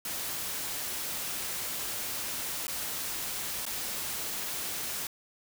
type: noise with dropouts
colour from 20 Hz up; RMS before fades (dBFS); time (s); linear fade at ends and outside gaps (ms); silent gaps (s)
white; -35; 0.05-5.07; 2; 2.669-2.68 / 3.654-3.664
effects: none